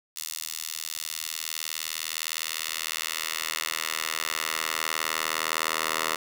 10% pulse tone with high-pass filter sweep, 79.7 Hz, D#2, 42 cents sharp, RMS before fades -31 dBFS, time 0.16-6.16 s, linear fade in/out 5 ms, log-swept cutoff 5200 to 1000 Hz, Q 0.79, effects none

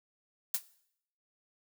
blue noise with exponential decay, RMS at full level -24 dBFS, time 0.54-0.63 s, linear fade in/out 5 ms, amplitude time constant 18 ms, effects noise-tail reverb RT60 0.7 s tail -19 dB re dry

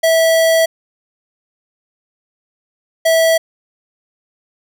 square tone pair in turn, 653 / 653 Hz, E5 / E5, -17 / -17 cents, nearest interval unison, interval 0 cents, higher neither, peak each -10 dBFS, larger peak neither, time 0.03-0.66 / 3.05-3.38 s, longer first, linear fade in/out 10 ms, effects none

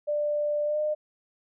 sine tone with pitch glide, 592 to 606.2 Hz, D5 to D#5, +14 to -45 cents, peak -24 dBFS, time 0.07-0.95 s, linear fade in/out 20 ms, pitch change +41 cents, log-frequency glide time 0.65-0.79 s, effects none

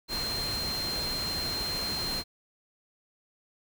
sine tone in noise, 4171 Hz, C8, 6 cents flat, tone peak -31 dBFS, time 0.08-2.24 s, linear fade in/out 50 ms, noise pink, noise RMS -36 dBFS, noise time 0.08-2.24 s, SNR +2 dB, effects none

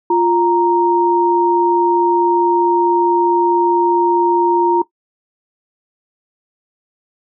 sine tone pair together, 349.2 / 932.3 Hz, F4 / A#5, 0 / 0 cents, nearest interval octave + perfect fourth, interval 1700 cents, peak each -13 dBFS, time 0.1-4.82 s, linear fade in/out 5 ms, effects noise-tail reverb RT60 0.1 s tail -17 dB re dry

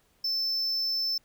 triangle tone, 5290 Hz, E8, 5 cents sharp, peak -25 dBFS, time 0.24-1.18 s, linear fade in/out 5 ms, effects pink hiss -67 dBFS RMS until 1.24 s

